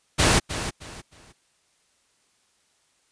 pink noise with echo, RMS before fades -18 dBFS, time 0.18-0.4 s, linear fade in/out 20 ms, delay 310 ms, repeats 3, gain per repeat -11 dB, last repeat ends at 1.33 s, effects white hiss -66 dBFS RMS until 3.11 s + resampled to 22050 Hz

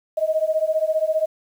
sine beating tone pair, 622.3 / 637.3 Hz, D#5 / D#5, 0 / +41 cents, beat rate 15 Hz, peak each -21 dBFS, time 0.17-1.26 s, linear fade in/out 10 ms, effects 8-bit

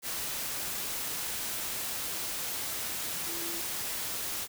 sine tone in noise, 337 Hz, E4, 38 cents sharp, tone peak -42 dBFS, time 3.25-3.62 s, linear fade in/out 50 ms, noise white, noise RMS -35 dBFS, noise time 0.02-4.48 s, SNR -10 dB, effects none

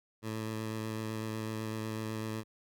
15% pulse tone with vibrato, 109.9 Hz, A2, 2 cents flat, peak -29 dBFS, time 0.22-2.44 s, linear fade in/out 50 ms, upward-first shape square, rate 8 Hz, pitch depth 12 cents each way, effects none

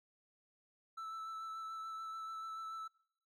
triangle tone with vibrato, 1318.5 Hz, E6, in tune, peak -40 dBFS, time 0.97-2.88 s, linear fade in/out 10 ms, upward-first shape sine, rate 6.9 Hz, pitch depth 14 cents each way, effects noise-tail reverb RT60 0.7 s tail -25 dB re dry + MP3 64 kbps

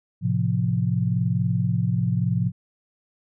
sine chord, F major, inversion first, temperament equal, 110 / 130.81 / 174.61 Hz, A2 / C3 / F3, 0 / 0 / 0 cents, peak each -24 dBFS, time 0.21-2.52 s, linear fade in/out 50 ms, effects none

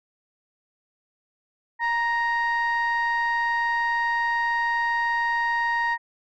sine tone pair together, 939.1 / 1864.7 Hz, A#5 / A#6, +13 / 0 cents, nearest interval octave, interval 1187 cents, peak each -22 / -22 dBFS, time 1.79-5.98 s, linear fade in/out 50 ms, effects tanh soft clip ceiling -18 dBFS

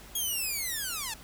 5% pulse linear sweep, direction down, 3322 to 837 Hz, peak -21 dBFS, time 0.15-1.14 s, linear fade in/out 5 ms, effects added 50 Hz sine -55 dBFS peak until 1.23 s + pink hiss -50 dBFS RMS until 1.23 s

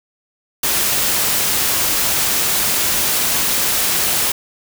white noise, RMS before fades -17 dBFS, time 0.63-4.32 s, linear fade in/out 5 ms, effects none

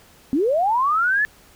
sine linear sweep, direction up, 246.9 to 1760 Hz, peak -16 dBFS, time 0.33-1.25 s, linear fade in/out 0 ms, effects pink hiss -51 dBFS RMS until 1.55 s

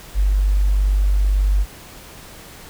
sine tone, 49 Hz, G1, in tune, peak -13 dBFS, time 0.14-1.66 s, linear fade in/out 50 ms, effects pink hiss -40 dBFS RMS until 2.69 s

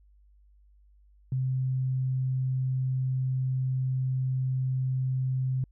sine tone, 130 Hz, C3, 11 cents flat, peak -25 dBFS, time 1.32-5.64 s, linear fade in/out 2 ms, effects added 50 Hz sine -56 dBFS peak until 5.71 s

